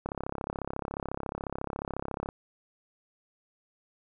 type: click train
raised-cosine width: 1 ms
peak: -19 dBFS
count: 77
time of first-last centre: 0.06-2.289 s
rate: 34.1 Hz
effects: none